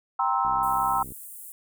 sine chord, C dominant seventh, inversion second, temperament just, 784.9 / 941.9 / 1046.5 / 1308.1 Hz, G5 / Bb5 / C6 / E6, +2 / +18 / 0 / -14 cents, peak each -27 dBFS, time 0.19-1.03 s, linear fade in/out 5 ms
click train, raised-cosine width 3 ms, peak -31 dBFS, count 45, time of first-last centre 0.45-1.121 s, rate 65.6 Hz
pink high-pass noise, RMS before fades -42 dBFS, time 0.63-1.52 s, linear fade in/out 0 ms, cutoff 8500 Hz, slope 48 dB/octave
effects none

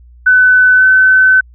sine tone with pitch glide, 1505 to 1520.7 Hz, F#6 to F#6, +29 to +47 cents, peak -4 dBFS, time 0.26-1.41 s, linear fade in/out 10 ms, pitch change +18 cents, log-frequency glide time 0.76-0.84 s, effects added 60 Hz sine -37 dBFS peak until 1.54 s

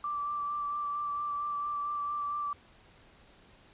sine tone with vibrato, 1169 Hz, D6, 8 cents flat, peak -31 dBFS, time 0.04-2.53 s, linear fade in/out 2 ms, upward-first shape sine, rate 4.4 Hz, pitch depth 16 cents each way, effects pink hiss -59 dBFS RMS until 3.73 s + resampled to 8000 Hz

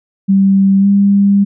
sine tone with pitch glide, 194.8 to 199.81 Hz, G3 to G3, -11 to +33 cents, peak -6 dBFS, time 0.28-1.45 s, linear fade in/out 20 ms, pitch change +44 cents, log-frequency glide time 0.79-0.87 s, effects none

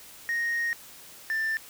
sine tone pair in turn, 1864.7 / 1778.9 Hz, A#6 / A6, 0 / +18 cents, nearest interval minor second, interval 82 cents, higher first, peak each -23 dBFS, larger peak neither, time 0.29-0.73 / 1.3-1.57 s, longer first, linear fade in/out 0 ms, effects tanh soft clip ceiling -24 dBFS + white hiss -48 dBFS RMS until 1.69 s

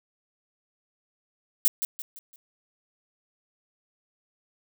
violet noise with echo, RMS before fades -20 dBFS, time 1.65-1.68 s, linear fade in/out 0 ms, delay 170 ms, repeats 4, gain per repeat -8 dB, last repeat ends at 2.36 s, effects none

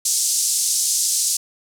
pink band-pass noise, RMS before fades -20 dBFS, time 0.05-1.37 s, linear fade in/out 5 ms, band 5600 to 10000 Hz, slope 24 dB/octave, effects none

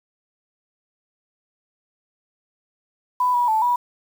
sine tone with pitch steps, 995 / 970 / 876 / 973 Hz, B5 / B5 / A5 / B5, +13 / -31 / -8 / -26 cents, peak -16 dBFS, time 3.2-3.76 s, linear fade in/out 5 ms, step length 140 ms, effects 7-bit

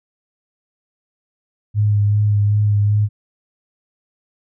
sine tone with vibrato, 103.83 Hz, G#2, in tune, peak -12 dBFS, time 1.74-3.09 s, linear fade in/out 50 ms, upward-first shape sine, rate 2.6 Hz, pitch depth 20 cents each way, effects none

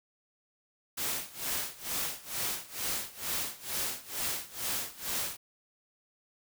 white noise with tremolo, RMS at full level -32 dBFS, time 0.97-5.37 s, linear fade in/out 10 ms, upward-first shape sine, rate 2.2 Hz, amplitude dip 90%, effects none

